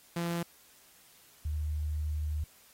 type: tone pair in turn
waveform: sawtooth / sine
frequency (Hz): 170.6 / 75.99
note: F3 / D#2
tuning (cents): -40 / -40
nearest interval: octave + major second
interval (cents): 1400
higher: first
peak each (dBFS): -27 / -30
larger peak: first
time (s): 0.16-0.43 / 1.45-2.44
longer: second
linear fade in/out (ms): 5
effects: white hiss -60 dBFS RMS until 2.73 s + AAC 48 kbps